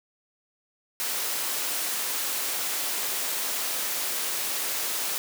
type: high-pass noise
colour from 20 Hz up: white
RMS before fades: -29 dBFS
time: 1-5.18 s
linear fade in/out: 0 ms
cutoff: 310 Hz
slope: 12 dB/octave
effects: none